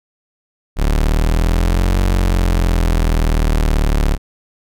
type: exponential two-way sweep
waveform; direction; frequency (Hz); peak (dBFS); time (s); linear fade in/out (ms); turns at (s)
35% pulse; up then down; 35.76 to 46.25 to 35.76; -10; 0.76-4.18; 50; 2.01
effects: none